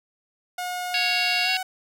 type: tone with pitch glide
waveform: sawtooth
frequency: 721 to 747.7 Hz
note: F#5 to F#5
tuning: -45 to +18 cents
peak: -24 dBFS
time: 0.58-1.63 s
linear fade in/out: 5 ms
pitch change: +63 cents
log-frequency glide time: 1.44-1.49 s
type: harmonic tone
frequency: 554.4 Hz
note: C#5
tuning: in tune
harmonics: 3 / 4 / 5 / 6 / 7 / 8 / 9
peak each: -32 / -28 / -25 / -35 / -32 / -29 / -30 dBFS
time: 0.94-1.57 s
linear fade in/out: 2 ms
effects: none